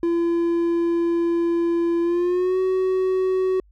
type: tone with pitch glide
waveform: triangle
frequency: 339.5 to 374.5 Hz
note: F4 to F#4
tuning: -49 to +21 cents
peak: -16 dBFS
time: 0.03-3.6 s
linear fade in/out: 2 ms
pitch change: +170 cents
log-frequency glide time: 2.02-2.59 s
effects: added 50 Hz sine -51 dBFS peak until 3.71 s